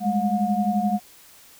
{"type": "tone cluster", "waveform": "sine", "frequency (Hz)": [200.8, 212.4, 720], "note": ["G3", "G#3", "F#5"], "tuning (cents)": [42, 39, -47], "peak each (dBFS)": -24, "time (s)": [0, 1], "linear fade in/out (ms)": 50, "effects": ["white hiss -50 dBFS RMS until 1.59 s"]}